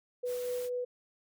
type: tone with tremolo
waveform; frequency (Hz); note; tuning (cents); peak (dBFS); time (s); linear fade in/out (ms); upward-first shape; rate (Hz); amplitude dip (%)
sine; 493.9; B4; 0; -31; 0.23-0.85; 10; sine; 4.2; 25
type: noise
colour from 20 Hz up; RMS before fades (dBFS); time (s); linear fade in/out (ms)
white; -48; 0.25-0.7; 50
effects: none